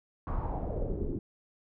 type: noise with low-pass filter sweep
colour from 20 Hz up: brown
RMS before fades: -33 dBFS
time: 0.27-1.19 s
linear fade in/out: 2 ms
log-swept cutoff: 1200 to 310 Hz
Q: 3.6
effects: none